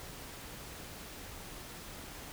silence, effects pink hiss -47 dBFS RMS until 2.32 s

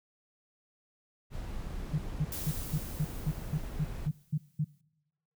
brown noise, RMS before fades -39 dBFS, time 1.3-4.1 s, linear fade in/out 50 ms
sine tone bursts, 151.5 Hz, D#3, 46 cents flat, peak -26 dBFS, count 11, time 1.93-4.646 s, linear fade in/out 10 ms, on 56 ms, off 210 ms
blue noise with exponential decay, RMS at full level -38 dBFS, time 2.32-4.81 s, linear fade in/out 2 ms, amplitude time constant 540 ms
effects noise-tail reverb RT60 0.9 s tail -23 dB re dry

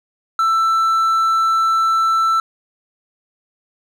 triangle tone, 1330 Hz, E6, 15 cents sharp, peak -11 dBFS, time 0.39-2.4 s, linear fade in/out 2 ms, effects none

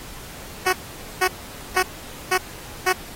10% pulse tone bursts, 370 Hz, F#4, in tune, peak -8 dBFS, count 5, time 0.66-2.93 s, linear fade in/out 10 ms, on 70 ms, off 480 ms, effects pink hiss -39 dBFS RMS until 3.15 s + AAC 48 kbps

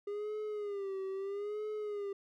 triangle tone with vibrato, 404.6 Hz, G#4, 45 cents flat, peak -34 dBFS, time 0.07-2.13 s, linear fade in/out 5 ms, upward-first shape sine, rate 0.77 Hz, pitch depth 93 cents each way, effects none

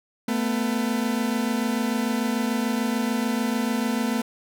40% pulse tone pair together, 222 / 248.8 Hz, A3 / B3, +16 / +13 cents, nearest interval major second, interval 197 cents, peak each -24 / -25 dBFS, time 0.28-4.22 s, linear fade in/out 5 ms, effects none

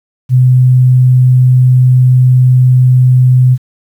sine tone, 127.1 Hz, C3, 50 cents flat, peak -3 dBFS, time 0.29-3.58 s, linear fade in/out 50 ms, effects 7-bit

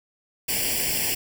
white noise with comb filter, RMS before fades -25 dBFS, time 0.48-1.15 s, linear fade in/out 10 ms, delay 0.39 ms, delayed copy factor +0.95, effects none

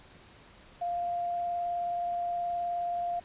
sine tone with vibrato, 698.5 Hz, F5, in tune, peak -29 dBFS, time 0.81-3.2 s, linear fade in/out 10 ms, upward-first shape triangle, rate 19 Hz, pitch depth 12 cents each way, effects pink hiss -55 dBFS RMS until 3.24 s + resampled to 8000 Hz

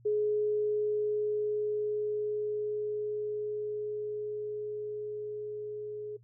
sine tone with level ramp, 421.3 Hz, G#4, 25 cents sharp, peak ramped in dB -25 to -36 dBFS, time 0.05-6.17 s, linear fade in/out 10 ms, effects noise-tail reverb RT60 0.1 s tail -20 dB re dry + added 119 Hz sine -56 dBFS peak until 6.23 s

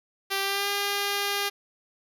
5% pulse tone with pitch glide, 392 to 403.3 Hz, G4 to G4, 0 to +49 cents, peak -14 dBFS, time 0.3-1.5 s, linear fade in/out 20 ms, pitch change +49 cents, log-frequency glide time 0.41-0.68 s, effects none

